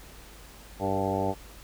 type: harmonic tone with a mistuned harmonic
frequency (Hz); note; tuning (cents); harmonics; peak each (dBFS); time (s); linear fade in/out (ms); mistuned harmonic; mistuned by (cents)
97; G2; -18; 1 / 2 / 3 / 4 / 5 / 6 / 7 / 8 / 9; -34 / -34 / -34 / -34 / -34 / -34 / -34 / -34 / -34; 0.79-1.35; 50; 5; -28
effects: added 50 Hz sine -49 dBFS peak until 1.63 s + pink hiss -50 dBFS RMS until 1.63 s